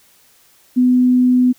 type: tone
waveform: sine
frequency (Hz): 250.6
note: B3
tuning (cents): +25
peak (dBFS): -9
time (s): 0.76-1.53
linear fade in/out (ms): 20
effects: white hiss -52 dBFS RMS until 1.58 s